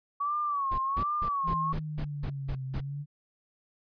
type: tone with vibrato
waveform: sine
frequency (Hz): 1127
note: C#6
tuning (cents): +28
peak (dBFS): -27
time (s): 0.2-1.73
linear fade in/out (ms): 10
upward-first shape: sine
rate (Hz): 1.3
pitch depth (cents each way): 110
type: noise bursts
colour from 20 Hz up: brown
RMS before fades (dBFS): -33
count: 9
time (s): 0.71-2.807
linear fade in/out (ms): 10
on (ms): 73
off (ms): 180
type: exponential two-way sweep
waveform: sine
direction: down then up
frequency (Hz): 167.8 to 130.81 to 147.1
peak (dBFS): -33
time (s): 1.43-3.06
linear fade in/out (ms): 50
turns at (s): 2.65
effects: resampled to 11025 Hz